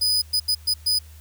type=tone bursts at uneven times; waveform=40% pulse; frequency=4978 Hz; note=D#8; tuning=in tune; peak=-17 dBFS; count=5; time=0.01-0.22 / 0.33-0.4 / 0.48-0.55 / 0.67-0.74 / 0.86-0.99 s; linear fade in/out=10 ms; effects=added 77 Hz sine -42 dBFS peak until 1.2 s + white hiss -53 dBFS RMS until 1.2 s